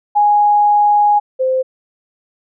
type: tone pair in turn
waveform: sine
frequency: 829 / 519.4 Hz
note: G#5 / C5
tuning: -3 / -13 cents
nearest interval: minor sixth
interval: 810 cents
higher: first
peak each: -8 / -12 dBFS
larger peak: first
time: 0.15-1.2 / 1.39-1.63 s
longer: first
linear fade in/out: 20 ms
effects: none